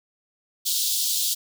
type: high-pass noise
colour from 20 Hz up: pink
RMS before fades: -24 dBFS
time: 0.65-1.35 s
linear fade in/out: 20 ms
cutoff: 3400 Hz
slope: 48 dB/octave
effects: none